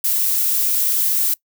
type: noise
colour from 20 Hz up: violet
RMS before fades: -18 dBFS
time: 0.04-1.34 s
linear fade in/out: 5 ms
effects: noise-tail reverb RT60 0.1 s tail -22 dB re dry